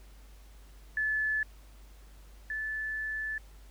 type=tone pair in turn; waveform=sine; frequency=1731 / 1743 Hz; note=A6 / A6; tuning=-29 / -17 cents; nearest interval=unison; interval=12 cents; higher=second; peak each=-27 / -32 dBFS; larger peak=first; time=0.97-1.43 / 2.5-3.38 s; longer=second; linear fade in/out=2 ms; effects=added 50 Hz sine -50 dBFS peak until 3.7 s + pink hiss -61 dBFS RMS until 3.7 s